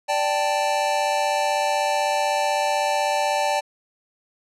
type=chord; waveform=square; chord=D suspended fourth; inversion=none; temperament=equal; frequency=587.3 / 784 / 880 Hz; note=D5 / G5 / A5; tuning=0 / 0 / 0 cents; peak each=-25 dBFS; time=0.08-3.61 s; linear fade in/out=20 ms; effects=low-pass 9000 Hz 12 dB/octave